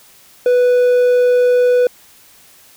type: tone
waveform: triangle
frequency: 493.9 Hz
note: B4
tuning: in tune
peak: -7 dBFS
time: 0.46-1.87 s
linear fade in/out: 2 ms
effects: white hiss -46 dBFS RMS until 2.76 s